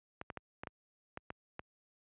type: clicks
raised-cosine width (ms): 0.5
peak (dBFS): -26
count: 8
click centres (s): 0.214 / 0.302 / 0.373 / 0.635 / 0.672 / 1.174 / 1.304 / 1.594
effects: high-pass 60 Hz 12 dB/octave + resampled to 8000 Hz